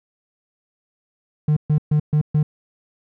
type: tone bursts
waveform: triangle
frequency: 150.9 Hz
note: D3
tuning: 47 cents sharp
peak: -11 dBFS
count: 5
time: 1.48-2.43 s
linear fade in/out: 5 ms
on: 86 ms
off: 130 ms
effects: tanh soft clip ceiling -7 dBFS